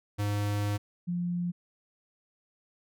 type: tone pair in turn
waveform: square / sine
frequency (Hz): 102.9 / 175.32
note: G#2 / F3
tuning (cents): -16 / +7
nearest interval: major sixth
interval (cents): 923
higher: second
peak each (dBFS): -28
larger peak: neither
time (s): 0.18-0.78 / 1.07-1.52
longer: first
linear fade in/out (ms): 20
effects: none